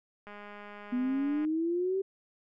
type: click train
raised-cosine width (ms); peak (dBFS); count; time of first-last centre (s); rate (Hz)
0.5; -32; 244; 0.27-1.45; 206
type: exponential sweep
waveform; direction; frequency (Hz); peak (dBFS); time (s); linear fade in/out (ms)
sine; up; 244 to 392; -27; 0.92-2.02; 10
effects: none